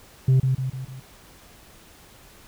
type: tone with echo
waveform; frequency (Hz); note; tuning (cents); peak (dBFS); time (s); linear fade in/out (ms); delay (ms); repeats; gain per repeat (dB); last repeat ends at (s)
sine; 130.81; C3; 0; -11; 0.28-0.4; 5; 150; 4; -6; 1
effects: tanh soft clip ceiling -13 dBFS + pink hiss -50 dBFS RMS until 2.47 s